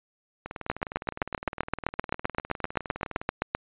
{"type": "two click trains", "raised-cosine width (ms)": 0.5, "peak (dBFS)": [-20, -9], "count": [55, 23], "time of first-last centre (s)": [[0.46, 3.215], [0.7, 3.55]], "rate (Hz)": [19.6, 7.72], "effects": ["resampled to 8000 Hz"]}